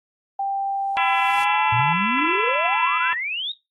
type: tone with pitch glide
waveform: sine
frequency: 788 to 859.3 Hz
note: G5 to A5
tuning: +9 to -41 cents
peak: -21 dBFS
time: 0.39-1.93 s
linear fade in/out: 5 ms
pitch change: +150 cents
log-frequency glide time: 1.27-1.64 s
type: noise with exponential growth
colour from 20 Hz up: white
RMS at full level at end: -37 dBFS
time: 0.65-1.44 s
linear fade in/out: 5 ms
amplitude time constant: 170 ms
type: harmonic tone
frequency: 335.5 Hz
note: E4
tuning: 31 cents sharp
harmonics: 3 / 4 / 5 / 6 / 7 / 8 / 9 / 10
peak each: -24 / -28 / -32 / -29 / -32 / -26 / -39 / -37 dBFS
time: 0.97-3.13 s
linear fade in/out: 0 ms
type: exponential sweep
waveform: sine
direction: up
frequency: 110 to 3809 Hz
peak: -24 dBFS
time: 1.72-3.52 s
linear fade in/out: 5 ms
effects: noise-tail reverb RT60 0.2 s tail -17 dB re dry + AAC 32 kbps